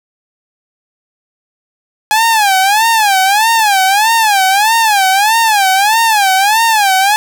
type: tone with vibrato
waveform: sawtooth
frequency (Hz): 833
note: G#5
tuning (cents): +5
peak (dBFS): -4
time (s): 2.11-7.16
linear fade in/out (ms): 0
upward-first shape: sine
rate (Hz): 1.6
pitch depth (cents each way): 170
effects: none